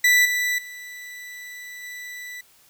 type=tone with level steps; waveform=40% pulse; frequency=1975.5 Hz; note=B6; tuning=in tune; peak=-13 / -20 / -35 / -33 dBFS; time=0.04-2.41 s; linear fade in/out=5 ms; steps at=0.25 / 0.58 / 1.83 s; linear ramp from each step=5 ms; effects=white hiss -56 dBFS RMS until 2.69 s